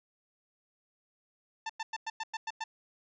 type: tone bursts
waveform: sawtooth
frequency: 890 Hz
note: A5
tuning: 20 cents sharp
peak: -30 dBFS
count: 8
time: 1.66-2.64 s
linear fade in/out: 5 ms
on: 35 ms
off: 100 ms
effects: resampled to 16000 Hz